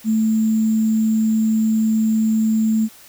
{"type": "tone with sample-and-hold", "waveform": "sine", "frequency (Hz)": 220, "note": "A3", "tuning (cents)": 0, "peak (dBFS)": -14, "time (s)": [0.04, 2.89], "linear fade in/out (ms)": 50, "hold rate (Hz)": 7350, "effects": ["white hiss -45 dBFS RMS until 3.08 s"]}